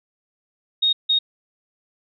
sine tone bursts at uneven times, 3729 Hz, A#7, in tune, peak -15 dBFS, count 2, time 0.82-0.93 / 1.09-1.19 s, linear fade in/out 10 ms, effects none

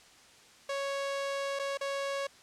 sawtooth tone with dropouts, 554.4 Hz, C#5, in tune, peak -28 dBFS, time 0.69-2.27 s, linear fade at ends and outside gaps 5 ms, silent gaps 1.591-1.595 / 1.774-1.81 s, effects white hiss -57 dBFS RMS until 2.42 s + low-pass 7000 Hz 12 dB/octave

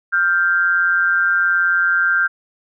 sine tone pair together, 1396 / 1574.8 Hz, F6 / G6, -1 / +8 cents, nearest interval major second, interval 209 cents, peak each -16 dBFS, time 0.12-2.28 s, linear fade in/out 20 ms, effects none

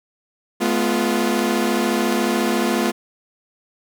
sawtooth chord, F diminished, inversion first, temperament equal with one note detuned, 212.8 / 246.9 / 349.2 Hz, Ab3 / Cb4 / F4, +42 / 0 / 0 cents, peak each -18 dBFS, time 0.6-2.92 s, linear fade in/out 20 ms, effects none

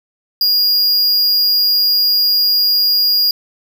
square tone, 4847 Hz, D#8, 46 cents flat, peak -11 dBFS, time 0.41-3.31 s, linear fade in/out 2 ms, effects none

